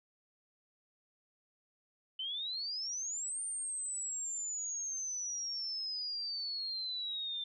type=exponential two-way sweep; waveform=sine; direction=up then down; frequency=3016 to 8960 to 3557 Hz; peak=-36 dBFS; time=2.19-7.44 s; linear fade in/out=5 ms; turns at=3.42 s; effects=none